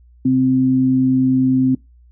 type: tone pair together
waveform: sine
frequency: 130 / 260 Hz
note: C3 / C4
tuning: -11 / -11 cents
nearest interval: octave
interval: 1200 cents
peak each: -21 / -12 dBFS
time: 0.25-1.75 s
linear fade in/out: 5 ms
effects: noise-tail reverb RT60 0.2 s tail -23 dB re dry + added 60 Hz sine -45 dBFS peak until 2.11 s